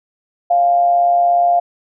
sine tone with amplitude modulation, 698.5 Hz, F5, in tune, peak -8 dBFS, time 0.5-1.6 s, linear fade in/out 10 ms, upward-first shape sine, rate 137 Hz, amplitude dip 40%, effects none

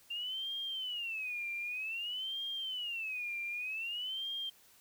sine tone with vibrato, 2766 Hz, F7, 17 cents flat, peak -36 dBFS, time 0.1-4.5 s, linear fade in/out 10 ms, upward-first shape sine, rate 0.53 Hz, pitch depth 260 cents each way, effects white hiss -63 dBFS RMS until 4.8 s

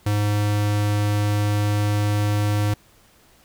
square tone, 103.83 Hz, G#2, in tune, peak -19 dBFS, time 0.06-2.74 s, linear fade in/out 5 ms, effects pink hiss -55 dBFS RMS until 3.44 s

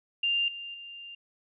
sine tone with level steps, 2794 Hz, F7, in tune, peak -24 / -37 / -41 dBFS, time 0.23-1.15 s, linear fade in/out 5 ms, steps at 0.48 / 0.74 s, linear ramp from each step 2 ms, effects none

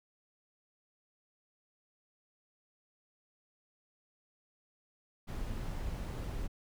brown noise, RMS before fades -38 dBFS, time 5.27-6.48 s, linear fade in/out 20 ms, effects none

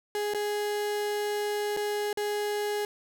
35% pulse tone with dropouts, 415.3 Hz, G#4, in tune, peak -26 dBFS, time 0.15-2.85 s, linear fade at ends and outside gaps 1 ms, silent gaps 0.337-0.346 / 1.766-1.771 / 2.129-2.173 s, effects none

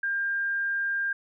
sine tone, 1600 Hz, G6, 35 cents sharp, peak -25 dBFS, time 0.03-1.13 s, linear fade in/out 5 ms, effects none

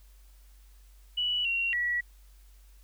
sine tone with pitch steps, 2949 / 2747 / 1934 Hz, F#7 / F7 / B6, -6 / -29 / -37 cents, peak -26 dBFS, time 1.17-2.01 s, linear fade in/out 10 ms, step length 280 ms, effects added 48 Hz sine -52 dBFS peak until 2.83 s + white hiss -65 dBFS RMS until 2.83 s

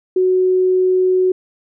sine tone, 370.1 Hz, F#4, in tune, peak -11 dBFS, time 0.16-1.32 s, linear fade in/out 5 ms, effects none

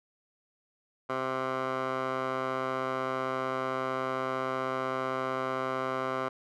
15% pulse tone with band-pass filter, 130.81 Hz, C3, in tune, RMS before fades -32 dBFS, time 1.09-6.29 s, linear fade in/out 10 ms, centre 970 Hz, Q 2.1, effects none

